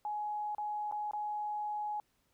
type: tone with dropouts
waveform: sine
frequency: 839 Hz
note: G#5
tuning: 17 cents sharp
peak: -34 dBFS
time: 0.05-2 s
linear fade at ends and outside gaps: 1 ms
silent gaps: 0.549-0.582 / 0.913-0.923 / 1.111-1.134 s
effects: pink hiss -75 dBFS RMS until 2.33 s